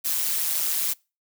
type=noise with amplitude modulation; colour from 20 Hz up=blue; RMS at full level=-22 dBFS; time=0.04-0.94 s; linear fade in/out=20 ms; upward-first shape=sine; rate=160 Hz; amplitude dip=70%; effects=noise-tail reverb RT60 0.3 s tail -26 dB re dry